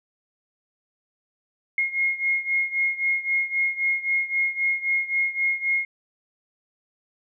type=beating tone pair; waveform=sine; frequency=2149 / 2152.8 Hz; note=C7 / C7; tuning=+46 / +49 cents; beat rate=3.8 Hz; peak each=-23 / -26 dBFS; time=1.78-5.85 s; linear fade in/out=2 ms; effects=none